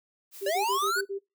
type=noise with tremolo; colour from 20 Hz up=blue; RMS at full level=-44 dBFS; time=0.31-0.92 s; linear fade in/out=50 ms; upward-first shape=triangle; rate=5.4 Hz; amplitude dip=30%
type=tone bursts; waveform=sine; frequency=394.7 Hz; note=G4; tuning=12 cents sharp; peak=-30 dBFS; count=6; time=0.41-1.19 s; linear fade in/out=20 ms; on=100 ms; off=36 ms
type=linear sweep; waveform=square; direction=up; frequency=549 to 1520 Hz; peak=-26 dBFS; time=0.46-1.01 s; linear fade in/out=5 ms
effects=noise-tail reverb RT60 0.2 s tail -22 dB re dry